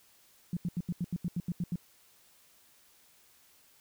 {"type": "tone bursts", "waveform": "sine", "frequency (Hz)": 174.61, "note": "F3", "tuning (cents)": 0, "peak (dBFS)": -29, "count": 11, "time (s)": [0.53, 1.758], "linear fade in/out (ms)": 2, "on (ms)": 38, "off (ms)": 81, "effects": ["white hiss -63 dBFS RMS until 3.8 s"]}